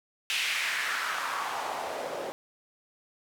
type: noise with band-pass filter sweep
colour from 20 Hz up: white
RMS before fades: -32 dBFS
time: 0.3-2.32 s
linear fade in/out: 0 ms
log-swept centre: 2800 to 470 Hz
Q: 2.4
effects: none